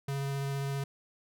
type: tone with vibrato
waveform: square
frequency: 138.59 Hz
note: C#3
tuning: in tune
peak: -32 dBFS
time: 0.08-0.84 s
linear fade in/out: 5 ms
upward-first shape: sine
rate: 15 Hz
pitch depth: 9 cents each way
effects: none